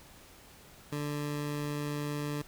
20% pulse tone, 146.83 Hz, D3, in tune, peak -28 dBFS, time 0.92-2.42 s, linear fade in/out 5 ms, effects pink hiss -55 dBFS RMS until 2.47 s

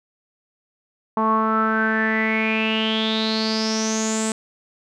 sawtooth tone with low-pass filter sweep, 220 Hz, A3, in tune, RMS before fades -21 dBFS, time 1.17-4.32 s, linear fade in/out 2 ms, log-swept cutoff 1000 to 8100 Hz, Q 9.9, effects none

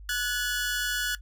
sawtooth tone pair together, 1471.4 / 1704 Hz, F#6 / G#6, -10 / +44 cents, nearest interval minor third, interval 254 cents, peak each -25 / -27 dBFS, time 0.09-1.15 s, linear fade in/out 2 ms, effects noise-tail reverb RT60 0.1 s tail -17 dB re dry + added 50 Hz sine -42 dBFS peak until 1.21 s

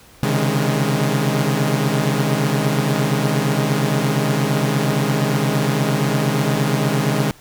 sawtooth tone cluster, 132 / 140.6 / 155.8 / 206.7 Hz, C3 / C#3 / D#3 / G#3, +16 / +25 / +3 / -8 cents, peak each -18 dBFS, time 0.23-7.31 s, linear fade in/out 0 ms, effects pink hiss -47 dBFS RMS until 7.4 s

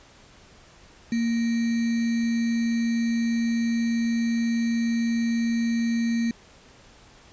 sine tone with sample-and-hold, 231.6 Hz, A#3, 11 cents flat, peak -21 dBFS, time 1.12-6.31 s, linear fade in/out 2 ms, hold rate 2100 Hz, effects pink hiss -52 dBFS RMS until 7.32 s + resampled to 16000 Hz

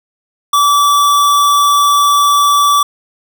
square tone, 1155 Hz, D6, 29 cents flat, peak -8 dBFS, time 0.53-2.83 s, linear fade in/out 5 ms, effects none

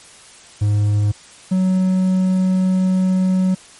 triangle tone pair in turn, 103.83 / 186.29 Hz, G#2 / F#3, 0 / +12 cents, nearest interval minor seventh, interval 1012 cents, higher second, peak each -11 dBFS, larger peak neither, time 0.61-1.12 / 1.51-3.55 s, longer second, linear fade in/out 10 ms, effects white hiss -43 dBFS RMS until 3.79 s + MP3 48 kbps

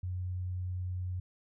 sine tone, 91 Hz, F#2, 28 cents flat, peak -33 dBFS, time 0.03-1.2 s, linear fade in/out 5 ms, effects none

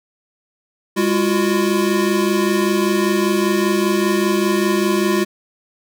square tone cluster, 203.1 / 340.1 / 365.2 Hz, G#3 / F4 / F#4, -38 / -46 / -23 cents, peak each -20 dBFS, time 0.96-5.25 s, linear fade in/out 20 ms, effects none

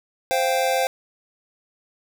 square chord, C suspended fourth, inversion none, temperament just, 523.3 / 697.7 / 784.9 Hz, C5 / F5 / G5, 0 / -2 / +2 cents, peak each -23 / -25 / -25 dBFS, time 0.31-0.87 s, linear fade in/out 0 ms, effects none

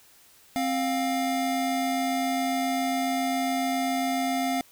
square tone pair together, 264.1 / 705 Hz, C4 / F5, +16 / +16 cents, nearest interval octave + perfect fourth, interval 1700 cents, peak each -28 dBFS, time 0.56-4.61 s, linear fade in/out 0 ms, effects white hiss -56 dBFS RMS until 4.71 s

